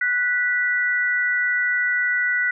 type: tone pair together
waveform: sine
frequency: 1480 / 1963.6 Hz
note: F#6 / B6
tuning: 0 / -10 cents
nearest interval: perfect fourth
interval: 490 cents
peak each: -21 dBFS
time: 0.01-2.51 s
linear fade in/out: 5 ms
effects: none